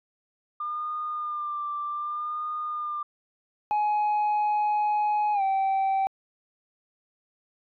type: tone with vibrato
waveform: sine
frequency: 1200 Hz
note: D6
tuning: 37 cents sharp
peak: -28 dBFS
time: 0.6-3.03 s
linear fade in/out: 5 ms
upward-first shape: sine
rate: 0.65 Hz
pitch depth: 34 cents each way
type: tone with pitch glide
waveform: sine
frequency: 840 to 774.7 Hz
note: G#5 to G5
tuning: +19 to -21 cents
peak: -19 dBFS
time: 3.71-6.07 s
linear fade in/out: 0 ms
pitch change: -140 cents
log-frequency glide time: 5.33-5.42 s
effects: tanh soft clip ceiling -21 dBFS